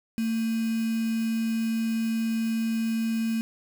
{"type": "tone with quantisation", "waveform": "sine", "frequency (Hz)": 225.6, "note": "A3", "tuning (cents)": 44, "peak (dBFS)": -24, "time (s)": [0.18, 3.41], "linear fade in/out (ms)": 0, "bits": 6, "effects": []}